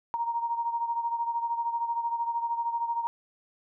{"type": "beating tone pair", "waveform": "sine", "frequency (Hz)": [932.3, 945.3], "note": ["A#5", "A#5"], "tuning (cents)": [0, 24], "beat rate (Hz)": 13, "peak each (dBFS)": [-28, -34], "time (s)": [0.14, 3.07], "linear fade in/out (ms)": 0, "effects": []}